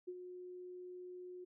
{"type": "tone with ADSR envelope", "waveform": "sine", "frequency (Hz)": 361.5, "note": "F#4", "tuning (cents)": -40, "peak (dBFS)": -40, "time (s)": [0.07, 1.45], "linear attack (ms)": 15, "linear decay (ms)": 50, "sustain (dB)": -7, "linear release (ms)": 14, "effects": []}